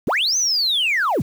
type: linear two-way sweep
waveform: sine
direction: up then down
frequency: 74.8 to 6272 to 74.8 Hz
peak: -15 dBFS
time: 0.07-1.22 s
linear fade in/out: 5 ms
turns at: 0.37 s
effects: tanh soft clip ceiling -13 dBFS + 7-bit